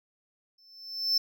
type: tone with exponential growth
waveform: triangle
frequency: 5300 Hz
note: E8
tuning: 9 cents sharp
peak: -19 dBFS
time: 0.58-1.18 s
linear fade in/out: 5 ms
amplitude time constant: 130 ms
effects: none